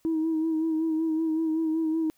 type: tone with vibrato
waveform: sine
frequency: 320 Hz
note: D#4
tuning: 49 cents sharp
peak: -22 dBFS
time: 0.05-2.1 s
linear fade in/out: 0 ms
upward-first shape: sine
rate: 5.3 Hz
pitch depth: 36 cents each way
effects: tanh soft clip ceiling -20 dBFS + white hiss -67 dBFS RMS until 2.17 s